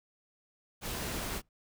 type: noise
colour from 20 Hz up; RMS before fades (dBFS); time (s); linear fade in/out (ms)
pink; -37; 0.81-1.42; 50
type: noise with exponential decay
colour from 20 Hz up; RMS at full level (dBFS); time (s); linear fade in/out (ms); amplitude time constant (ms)
brown; -34; 1.14-1.49; 2; 74
effects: none